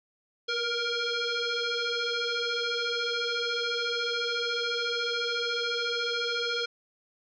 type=tone with frequency modulation; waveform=sine; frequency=1400 Hz; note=F6; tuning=4 cents sharp; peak=-27 dBFS; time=0.48-6.66 s; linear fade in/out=10 ms; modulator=938 Hz; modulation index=3.4; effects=none